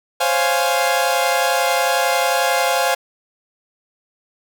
sawtooth chord, Db major seventh, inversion third, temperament equal, 523.3 / 554.4 / 698.5 / 830.6 Hz, C5 / Db5 / F5 / Ab5, 0 / 0 / 0 / 0 cents, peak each -17 / -21 / -16 / -17 dBFS, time 0.2-2.95 s, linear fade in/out 10 ms, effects none

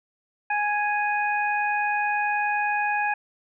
harmonic tone, 830.6 Hz, G#5, in tune, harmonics 1 / 2 / 3, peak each -24 / -27 / -29 dBFS, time 0.5-3.14 s, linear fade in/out 5 ms, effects none

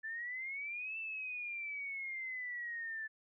sine exponential two-way sweep, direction up then down, 1749 to 2667 to 1749 Hz, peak -39 dBFS, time 0.03-3.08 s, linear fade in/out 20 ms, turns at 0.98 s, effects none

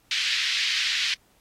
white band-pass noise, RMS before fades -26 dBFS, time 0.11-1.14 s, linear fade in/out 2 ms, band 2000 to 4300 Hz, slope 24 dB/octave, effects pink hiss -63 dBFS RMS until 1.4 s + AAC 48 kbps

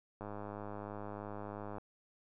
click train, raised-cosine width 1 ms, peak -30 dBFS, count 163, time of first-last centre 0.21-1.783 s, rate 103 Hz, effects none

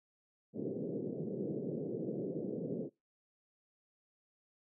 white band-pass noise, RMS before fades -39 dBFS, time 0.53-2.9 s, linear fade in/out 50 ms, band 130 to 490 Hz, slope 48 dB/octave, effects noise-tail reverb RT60 0.2 s tail -21 dB re dry

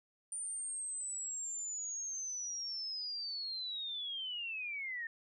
sine linear sweep, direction down, 9140 to 1800 Hz, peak -38 dBFS, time 0.32-5.07 s, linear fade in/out 2 ms, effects none

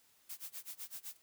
blue noise with tremolo, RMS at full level -44 dBFS, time 0.29-1.17 s, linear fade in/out 10 ms, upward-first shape sine, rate 7.9 Hz, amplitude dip 100%, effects white hiss -69 dBFS RMS until 1.22 s

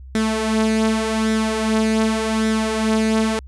sawtooth tone with flanger, 220 Hz, A3, in tune, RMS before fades -19 dBFS, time 0.15-3.39 s, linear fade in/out 0 ms, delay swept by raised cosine 0.53 to 5.03 ms, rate 0.86 Hz, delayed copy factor +0.55, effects added 65 Hz sine -35 dBFS peak until 3.47 s + resampled to 24000 Hz

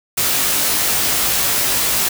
white noise with comb filter, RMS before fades -17 dBFS, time 0.17-2.09 s, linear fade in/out 10 ms, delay 19 ms, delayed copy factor +0.9, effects none

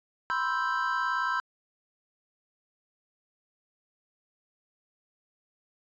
triangle chord, C major seventh, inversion third, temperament equal, 987.8 / 1046.5 / 1318.5 / 1568 Hz, B5 / C6 / E6 / G6, 0 / 0 / 0 / 0 cents, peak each -31 / -31 / -30 / -29 dBFS, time 0.3-1.4 s, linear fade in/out 0 ms, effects resampled to 16000 Hz

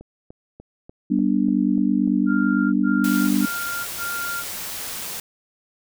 click train, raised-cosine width 2 ms, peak -27 dBFS, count 8, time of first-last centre 0.01-2.075 s, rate 3.39 Hz
sine chord, G major, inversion none, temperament just, 196 / 245 / 294 Hz, G3 / B3 / D4, 0 / -14 / +2 cents, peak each -21 dBFS, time 1.1-3.46 s, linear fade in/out 10 ms
sine tone bursts, 1396.9 Hz, F6, in tune, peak -26 dBFS, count 4, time 2.26-4.44 s, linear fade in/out 50 ms, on 470 ms, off 100 ms
white noise, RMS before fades -31 dBFS, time 3.04-5.2 s, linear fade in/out 2 ms
effects none

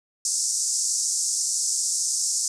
white band-pass noise, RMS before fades -25 dBFS, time 0.25-2.48 s, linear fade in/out 2 ms, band 5300 to 8700 Hz, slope 48 dB/octave, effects none

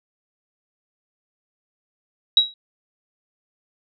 sine tone with exponential decay, 3856 Hz, B7, 42 cents flat, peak -7 dBFS, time 2.37-2.54 s, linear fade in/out 2 ms, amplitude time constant 36 ms, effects none

